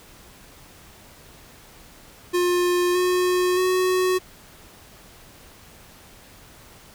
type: tone with pitch steps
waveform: square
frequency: 355.2 / 362 / 369 Hz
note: F4 / F#4 / F#4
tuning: +29 / -38 / -5 cents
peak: -19 dBFS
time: 2.33-4.19 s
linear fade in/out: 20 ms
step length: 620 ms
effects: pink hiss -48 dBFS RMS until 6.94 s